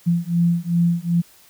sine beating tone pair, 170 / 172.6 Hz, F3 / F3, -46 / -20 cents, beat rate 2.6 Hz, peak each -19 dBFS, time 0.06-1.22 s, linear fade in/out 20 ms, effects white hiss -51 dBFS RMS until 1.49 s

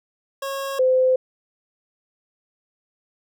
25% pulse / sine tone pair in turn, 547 / 514.7 Hz, C#5 / C5, -23 / -29 cents, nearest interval minor second, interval 106 cents, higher first, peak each -22 / -14 dBFS, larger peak second, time 0.42-0.79 / 0.79-1.16 s, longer neither, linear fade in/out 5 ms, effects none

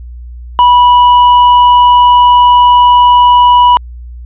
triangle tone with tanh clipping, 980 Hz, B5, 14 cents flat, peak -3 dBFS, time 0.59-3.77 s, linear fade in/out 0 ms, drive 10 dB, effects added 60 Hz sine -24 dBFS peak until 4.25 s + resampled to 8000 Hz

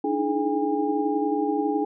sine tone cluster, 293.1 / 311.7 / 323.3 / 422.7 / 809 Hz, D4 / D#4 / E4 / G#4 / G#5, -3 / +3 / -34 / +31 / -46 cents, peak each -26 / -31 / -30 / -27 / -28 dBFS, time 0.04-1.85 s, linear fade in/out 5 ms, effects none

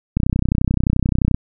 click train, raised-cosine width 5 ms, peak -4 dBFS, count 38, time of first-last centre 0.17-1.345 s, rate 31.5 Hz, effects none

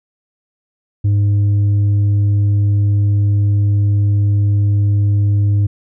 triangle tone with tanh clipping, 101.9 Hz, G#2, 32 cents flat, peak -11 dBFS, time 1.04-5.67 s, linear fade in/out 10 ms, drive 8 dB, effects none

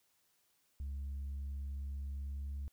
sine tone with pitch glide, 69.3 to 70.06 Hz, C#2 to C#2, 0 to +19 cents, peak -36 dBFS, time 0.8-2.68 s, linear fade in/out 0 ms, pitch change +19 cents, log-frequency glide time 2.13-2.55 s, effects tanh soft clip ceiling -37 dBFS + white hiss -75 dBFS RMS until 2.72 s

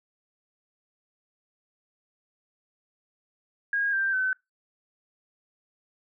sine tone with pitch steps, 1633 / 1576.5 / 1521.9 Hz, G#6 / G6 / F#6, -30 / +9 / +48 cents, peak -23 dBFS, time 3.73-4.33 s, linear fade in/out 2 ms, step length 200 ms, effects noise-tail reverb RT60 0.2 s tail -24 dB re dry

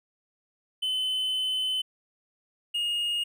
triangle tone pair in turn, 3039 / 2855 Hz, F#7 / F7, +46 / +37 cents, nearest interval minor second, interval 109 cents, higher first, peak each -24 dBFS, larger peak neither, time 0.82-1.82 / 2.74-3.24 s, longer first, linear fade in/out 10 ms, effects none

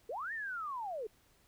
sine linear two-way sweep, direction up then down, 403.3 to 1864.7 to 403.3 Hz, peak -37 dBFS, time 0.09-1.07 s, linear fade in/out 5 ms, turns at 0.33 s, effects pink hiss -68 dBFS RMS until 1.47 s

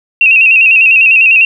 sine tone with vibrato, 2637 Hz, E7, in tune, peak -3 dBFS, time 0.21-1.45 s, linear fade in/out 2 ms, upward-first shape square, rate 10 Hz, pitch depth 59 cents each way, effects 7-bit

